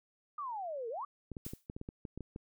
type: exponential two-way sweep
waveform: sine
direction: down then up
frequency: 1232 to 440 to 1232 Hz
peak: -37 dBFS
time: 0.38-1.05 s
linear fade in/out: 5 ms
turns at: 0.89 s
type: clicks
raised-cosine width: 3 ms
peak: -29 dBFS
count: 12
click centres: 1.317 / 1.368 / 1.465 / 1.535 / 1.699 / 1.765 / 1.814 / 1.889 / 2.052 / 2.176 / 2.207 / 2.361 s
type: noise with exponential decay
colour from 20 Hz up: blue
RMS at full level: -42 dBFS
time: 1.45-1.66 s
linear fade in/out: 0 ms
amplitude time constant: 44 ms
effects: none